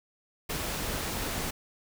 pink noise, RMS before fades -33 dBFS, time 0.49-1.51 s, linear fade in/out 10 ms, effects none

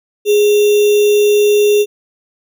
sine tone with sample-and-hold, 415.3 Hz, G#4, in tune, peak -7 dBFS, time 0.25-1.86 s, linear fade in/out 50 ms, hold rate 3150 Hz, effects none

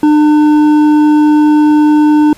sine tone with hard clipping, 300.8 Hz, D4, 42 cents sharp, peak -6 dBFS, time 0.03-2.33 s, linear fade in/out 2 ms, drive 7 dB, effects pink hiss -40 dBFS RMS until 2.37 s + resampled to 32000 Hz

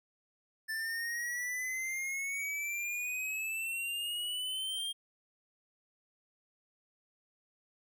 square exponential sweep, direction up, 1760 to 3220 Hz, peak -35 dBFS, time 0.68-4.93 s, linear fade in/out 20 ms, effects none

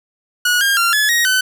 sawtooth tone with pitch steps, 1458 / 1612 / 1380 / 1711 / 1883 / 1515 Hz, F#6 / G6 / F6 / A6 / A#6 / F#6, -26 / +48 / -21 / -49 / +17 / +40 cents, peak -9 dBFS, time 0.45-1.41 s, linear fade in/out 5 ms, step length 160 ms, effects none

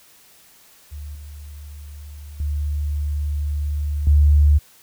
sine tone with level steps, 73.5 Hz, D2, 2 cents sharp, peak -30 / -34 / -20 / -10 dBFS, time 0.91-4.59 s, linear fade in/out 20 ms, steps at 1.15 / 2.4 / 4.07 s, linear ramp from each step 2 ms, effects white hiss -51 dBFS RMS until 4.82 s

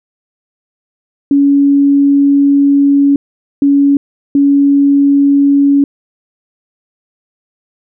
sine tone bursts at uneven times, 281.3 Hz, C#4, 26 cents sharp, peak -5 dBFS, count 3, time 1.31-3.16 / 3.62-3.97 / 4.35-5.84 s, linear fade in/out 2 ms, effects none

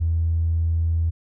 triangle tone with tanh clipping, 82.41 Hz, E2, in tune, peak -18 dBFS, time 0-1.11 s, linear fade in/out 20 ms, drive 4 dB, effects none

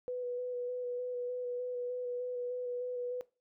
sine tone with vibrato, 493.9 Hz, B4, in tune, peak -34 dBFS, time 0.08-3.21 s, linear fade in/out 0 ms, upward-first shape square, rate 3.3 Hz, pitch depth 13 cents each way, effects noise-tail reverb RT60 0.3 s tail -20 dB re dry

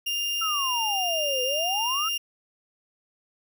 35% pulse tone, 2805 Hz, F7, 7 cents sharp, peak -24 dBFS, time 0.06-2.18 s, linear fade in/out 10 ms
sine exponential two-way sweep, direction down then up, 1348 to 493.9 to 1348 Hz, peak -27 dBFS, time 0.41-2.09 s, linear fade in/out 10 ms, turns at 1.43 s
effects none

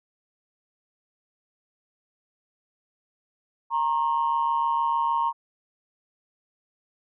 sine tone pair together, 932 / 1078.5 Hz, A#5 / C#6, -1 / -48 cents, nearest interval minor third, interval 253 cents, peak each -22 / -25 dBFS, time 3.7-5.33 s, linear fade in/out 50 ms, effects tanh soft clip ceiling -15 dBFS

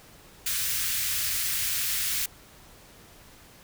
white band-stop noise, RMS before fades -28 dBFS, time 0.46-2.26 s, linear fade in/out 5 ms, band 130 to 1500 Hz, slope 24 dB/octave, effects pink hiss -52 dBFS RMS until 3.63 s

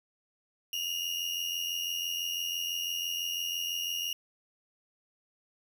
35% pulse tone pair together, 2820 / 2906 Hz, F7 / F#7, +16 / -32 cents, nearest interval minor second, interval 52 cents, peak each -32 / -34 dBFS, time 0.73-4.13 s, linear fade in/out 2 ms, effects 11-bit

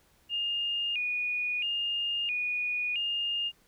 sine tone with vibrato, 2637 Hz, E7, in tune, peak -28 dBFS, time 0.29-3.52 s, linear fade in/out 50 ms, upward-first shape square, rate 0.75 Hz, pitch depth 120 cents each way, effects pink hiss -65 dBFS RMS until 3.67 s

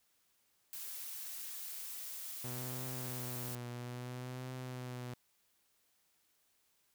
blue noise, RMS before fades -45 dBFS, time 0.73-3.55 s, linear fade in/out 0 ms
sawtooth tone with vibrato, 124.7 Hz, B2, 17 cents sharp, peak -38 dBFS, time 2.44-5.14 s, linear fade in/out 5 ms, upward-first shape triangle, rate 0.6 Hz, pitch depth 53 cents each way
effects white hiss -75 dBFS RMS until 6.94 s

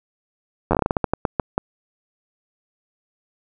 slowing click train, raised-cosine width 1 ms, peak -4 dBFS, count 15, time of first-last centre 0.71-1.579 s, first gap 10 ms, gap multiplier 1.25, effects none

